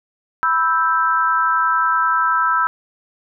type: chord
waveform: sine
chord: E minor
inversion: second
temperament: equal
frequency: 987.8 / 1318.5 / 1568 Hz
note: B5 / E6 / G6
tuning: 0 / 0 / 0 cents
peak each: -20 / -16 / -21 dBFS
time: 0.43-2.67 s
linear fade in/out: 0 ms
effects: none